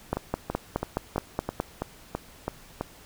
two click trains, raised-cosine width 1 ms, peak -14 / -11 dBFS, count 9 / 8, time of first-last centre 0.17-2.81 / 0.13-1.601 s, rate 3.03 / 4.76 Hz, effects pink hiss -51 dBFS RMS until 3.05 s

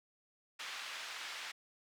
pink band-pass noise, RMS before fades -45 dBFS, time 0.59-1.52 s, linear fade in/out 10 ms, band 1500 to 4500 Hz, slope 12 dB/octave, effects none

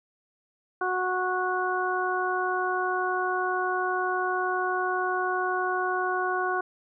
harmonic tone, 367.6 Hz, F#4, 11 cents flat, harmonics 1 / 2 / 3 / 4, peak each -30 / -30 / -30 / -30 dBFS, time 0.81-6.61 s, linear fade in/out 5 ms, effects none

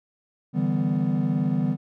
triangle chord, E minor seventh, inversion third, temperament equal with one note detuned, 146.83 / 164.81 / 196 / 249.2 Hz, D3 / E3 / G3 / B3, 0 / 0 / 0 / +16 cents, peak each -24 dBFS, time 0.53-1.77 s, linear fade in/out 50 ms, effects tanh soft clip ceiling -12 dBFS

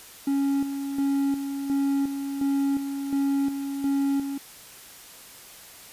triangle tone with tremolo, 277.2 Hz, C#4, in tune, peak -19 dBFS, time 0.27-4.38 s, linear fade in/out 5 ms, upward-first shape square, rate 1.4 Hz, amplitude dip 55%, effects white hiss -46 dBFS RMS until 5.92 s + resampled to 32000 Hz

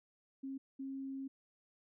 sine tone bursts at uneven times, 269.7 Hz, C#4, 47 cents flat, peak -40 dBFS, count 2, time 0.43-0.58 / 0.79-1.28 s, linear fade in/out 10 ms, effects none

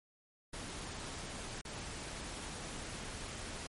pink noise with dropouts, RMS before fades -44 dBFS, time 0.53-3.67 s, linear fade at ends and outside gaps 5 ms, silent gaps 1.614-1.65 s, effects MP3 48 kbps

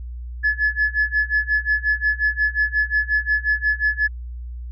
sine tone with tremolo, 1713 Hz, A6, 47 cents flat, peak -13 dBFS, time 0.43-4.08 s, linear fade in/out 20 ms, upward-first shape sine, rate 5.6 Hz, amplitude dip 95%, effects tanh soft clip ceiling -11 dBFS + added 60 Hz sine -29 dBFS peak until 4.71 s

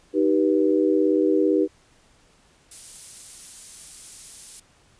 sine chord, Eb augmented, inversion none, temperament just, 311.1 / 388.9 / 486.1 Hz, Eb4 / G4 / B4, 0 / -14 / -28 cents, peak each -20 / -21 / -23 dBFS, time 0.13-1.68 s, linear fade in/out 50 ms
violet noise, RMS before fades -35 dBFS, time 2.71-4.6 s, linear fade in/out 5 ms
effects pink hiss -58 dBFS RMS until 4.99 s + resampled to 22050 Hz

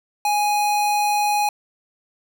square tone, 830.6 Hz, G#5, in tune, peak -18 dBFS, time 0.25-1.49 s, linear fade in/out 2 ms, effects none

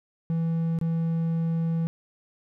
triangle tone with dropouts, 164.81 Hz, E3, in tune, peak -21 dBFS, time 0.3-1.87 s, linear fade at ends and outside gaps 0 ms, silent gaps 0.788-0.813 s, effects none

